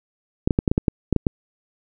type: clicks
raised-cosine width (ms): 3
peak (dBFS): -4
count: 10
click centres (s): 0.475 / 0.508 / 0.589 / 0.678 / 0.715 / 0.779 / 0.882 / 1.127 / 1.163 / 1.268
effects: none